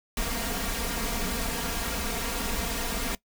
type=noise with comb filter; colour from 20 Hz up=pink; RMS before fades=-30 dBFS; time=0.17-3.15 s; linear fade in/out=2 ms; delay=4.3 ms; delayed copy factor=+1; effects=noise-tail reverb RT60 0.1 s tail -20 dB re dry